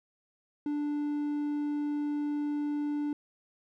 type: tone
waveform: triangle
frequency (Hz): 293.7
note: D4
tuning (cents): 0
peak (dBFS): -27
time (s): 0.66-3.13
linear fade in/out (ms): 2
effects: none